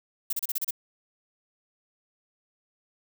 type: noise bursts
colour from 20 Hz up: violet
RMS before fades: -28 dBFS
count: 7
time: 0.3-0.708 s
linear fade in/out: 5 ms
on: 30 ms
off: 33 ms
effects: none